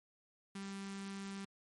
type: tone with notch filter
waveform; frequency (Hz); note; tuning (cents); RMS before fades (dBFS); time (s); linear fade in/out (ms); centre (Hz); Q
sawtooth; 196.4; G3; +4; -45; 0.55-1.45; 5; 570; 0.78
effects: MP3 48 kbps